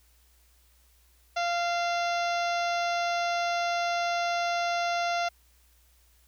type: harmonic tone with a mistuned harmonic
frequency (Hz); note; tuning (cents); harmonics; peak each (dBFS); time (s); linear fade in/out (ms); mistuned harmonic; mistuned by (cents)
693; F5; -14; 1 / 2 / 3 / 4 / 5 / 6 / 7 / 8 / 9; -27 / -33 / -37 / -39 / -41 / -43 / -44 / -45 / -46; 1.36-5.29; 10; 4; -28
effects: added 60 Hz sine -61 dBFS peak until 6.27 s + white hiss -65 dBFS RMS until 6.27 s